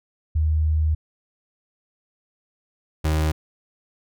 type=tone pair in turn; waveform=sine / 35% pulse; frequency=77.78 / 77.78 Hz; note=D#2 / D#2; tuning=0 / 0 cents; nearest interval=unison; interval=0 cents; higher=neither; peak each=-17 dBFS; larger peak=neither; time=0.35-0.95 / 3.04-3.32 s; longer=first; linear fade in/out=10 ms; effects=none